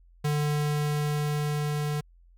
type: tone with level ramp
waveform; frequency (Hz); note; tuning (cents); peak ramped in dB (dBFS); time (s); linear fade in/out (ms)
square; 148.4; D3; +18; -24 to -27; 0.24-2.01; 10
effects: added 43 Hz sine -53 dBFS peak until 2.37 s + MP3 96 kbps